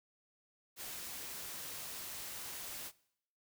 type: noise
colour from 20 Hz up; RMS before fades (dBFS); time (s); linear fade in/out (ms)
white; -45; 0.76-2.92; 50
effects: noise-tail reverb RT60 0.7 s tail -21 dB re dry